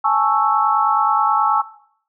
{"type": "chord", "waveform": "sine", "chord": "A major seventh", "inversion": "third", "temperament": "equal", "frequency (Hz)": [830.6, 880, 1108.7, 1318.5], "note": ["G#5", "A5", "C#6", "E6"], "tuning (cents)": [0, 0, 0, 0], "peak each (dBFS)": -19, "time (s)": [0.04, 1.62], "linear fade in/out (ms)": 10, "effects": ["noise-tail reverb RT60 0.6 s tail -17 dB re dry"]}